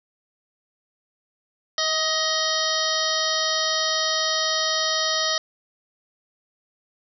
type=harmonic tone with a mistuned harmonic; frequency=628 Hz; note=D#5; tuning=16 cents sharp; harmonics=1 / 2 / 3 / 5 / 6 / 7 / 8 / 9; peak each=-29 / -29 / -29 / -29 / -29 / -29 / -29 / -29 dBFS; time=1.78-5.38 s; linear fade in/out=2 ms; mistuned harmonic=1; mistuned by=+20 cents; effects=none